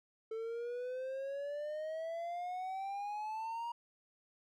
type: exponential sweep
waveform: triangle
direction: up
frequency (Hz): 441.4 to 951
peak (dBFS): -36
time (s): 0.31-3.72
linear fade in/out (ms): 5
effects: none